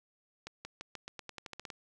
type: accelerating click train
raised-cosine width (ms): 0.2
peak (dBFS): -25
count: 13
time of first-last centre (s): 0.47-1.702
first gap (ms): 180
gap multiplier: 0.89
effects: none